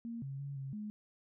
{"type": "tone with pitch steps", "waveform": "sine", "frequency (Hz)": [232.2, 136.6, 140.3, 135.5, 211], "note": ["A#3", "C#3", "C#3", "C#3", "G#3"], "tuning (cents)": [-7, -25, 21, -39, 28], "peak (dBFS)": -39, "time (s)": [0.05, 0.9], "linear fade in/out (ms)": 0, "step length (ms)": 170, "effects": []}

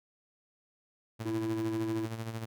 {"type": "tone with tremolo", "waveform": "sawtooth", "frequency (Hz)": 112.8, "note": "A2", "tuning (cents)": 44, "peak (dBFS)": -30, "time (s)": [1.19, 2.46], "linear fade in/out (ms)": 20, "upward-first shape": "sine", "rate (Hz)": 13, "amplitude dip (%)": 60}
{"type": "tone", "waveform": "triangle", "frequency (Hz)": 331.6, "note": "E4", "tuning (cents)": 10, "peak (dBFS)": -29, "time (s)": [1.25, 2.06], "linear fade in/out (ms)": 10}
{"effects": []}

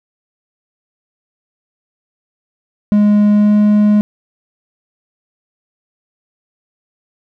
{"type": "tone with pitch glide", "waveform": "triangle", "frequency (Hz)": [207.7, 209], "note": ["G#3", "G#3"], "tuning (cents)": [0, 11], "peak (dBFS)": -5, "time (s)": [2.92, 4.01], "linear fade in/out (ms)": 0, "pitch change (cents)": 11, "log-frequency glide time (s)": [3.32, 3.54], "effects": []}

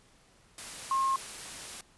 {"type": "tone in noise", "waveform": "sine", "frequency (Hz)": 1072, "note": "C6", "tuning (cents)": 42, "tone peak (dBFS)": -25, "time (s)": [0.91, 1.16], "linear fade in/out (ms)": 2, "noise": "white", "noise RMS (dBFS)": -42, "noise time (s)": [0.58, 1.81], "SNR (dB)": 14, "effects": ["pink hiss -62 dBFS RMS until 1.97 s", "resampled to 24000 Hz"]}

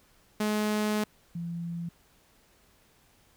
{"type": "tone pair in turn", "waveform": ["sawtooth", "sine"], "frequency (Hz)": [211.9, 170.09], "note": ["G#3", "F3"], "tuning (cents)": [35, -45], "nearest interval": "major third", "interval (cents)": 380, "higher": "first", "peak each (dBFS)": [-22, -32], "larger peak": "first", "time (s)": [[0.4, 1.04], [1.35, 1.89]], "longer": "first", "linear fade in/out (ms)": 5, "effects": ["pink hiss -63 dBFS RMS until 3.36 s"]}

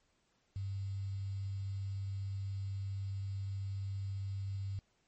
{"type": "tone with quantisation", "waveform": "sine", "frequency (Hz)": 98, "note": "G2", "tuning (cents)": 0, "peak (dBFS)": -36, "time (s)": [0.56, 4.79], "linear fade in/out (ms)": 0, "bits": 10, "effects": ["pink hiss -75 dBFS RMS until 5.07 s", "MP3 32 kbps"]}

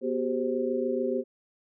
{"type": "tone cluster", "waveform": "sine", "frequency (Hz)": [245.4, 376.8, 403.7, 524], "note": ["B3", "F#4", "G#4", "C5"], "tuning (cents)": [-11, 32, -49, 2], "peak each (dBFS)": -31, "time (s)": [0.01, 1.24], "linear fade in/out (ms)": 50, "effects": []}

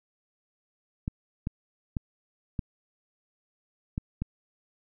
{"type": "clicks", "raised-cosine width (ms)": 5, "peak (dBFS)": -17, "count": 6, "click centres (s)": [1.079, 1.471, 1.968, 2.592, 3.979, 4.22], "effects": []}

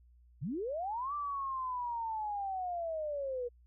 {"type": "linear two-way sweep", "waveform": "sine", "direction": "up then down", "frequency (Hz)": [109.1, 1180, 475.4], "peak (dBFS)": -34, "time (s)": [0.41, 3.49], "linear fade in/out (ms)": 20, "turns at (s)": 1.14, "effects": ["added 60 Hz sine -59 dBFS peak until 3.66 s"]}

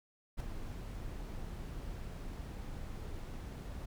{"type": "noise with ADSR envelope", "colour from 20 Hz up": "brown", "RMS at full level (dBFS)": -34, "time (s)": [0.37, 3.86], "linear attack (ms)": 33, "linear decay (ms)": 4, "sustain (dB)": -9, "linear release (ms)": 10, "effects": []}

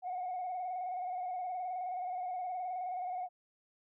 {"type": "tone with vibrato", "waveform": "sine", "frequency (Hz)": 730, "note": "F#5", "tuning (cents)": -24, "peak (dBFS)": -34, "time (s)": [0.02, 3.29], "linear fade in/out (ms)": 50, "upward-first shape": "square", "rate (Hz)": 19, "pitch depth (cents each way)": 38, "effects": ["tanh soft clip ceiling -32 dBFS"]}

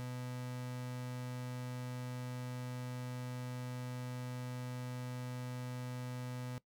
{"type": "tone", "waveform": "35% pulse", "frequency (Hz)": 125, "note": "B2", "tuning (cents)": 21, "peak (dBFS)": -39, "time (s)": [0, 6.58], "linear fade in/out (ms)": 0, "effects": ["noise-tail reverb RT60 0.1 s tail -19 dB re dry"]}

